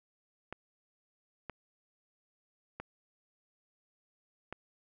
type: clicks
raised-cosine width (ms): 0.5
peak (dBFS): -25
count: 4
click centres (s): 0.526 / 1.497 / 2.8 / 4.526
effects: none